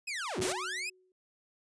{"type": "linear two-way sweep", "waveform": "sawtooth", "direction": "down then up", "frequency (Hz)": [2617, 69.3, 2617], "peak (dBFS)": -31, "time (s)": [0.07, 0.9], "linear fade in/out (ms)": 10, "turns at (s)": 0.4}
{"type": "tone with exponential decay", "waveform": "sine", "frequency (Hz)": 370, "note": "F#4", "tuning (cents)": 0, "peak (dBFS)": -30, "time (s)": [0.38, 1.12], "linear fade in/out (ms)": 2, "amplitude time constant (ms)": 160}
{"type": "noise", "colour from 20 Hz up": "white", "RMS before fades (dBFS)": -33, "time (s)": [0.41, 0.53], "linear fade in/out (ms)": 10}
{"effects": ["resampled to 22050 Hz"]}